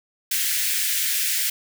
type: high-pass noise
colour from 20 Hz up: white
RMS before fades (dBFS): -23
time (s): 0.31-1.5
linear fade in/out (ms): 5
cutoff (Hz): 1600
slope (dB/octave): 48
effects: none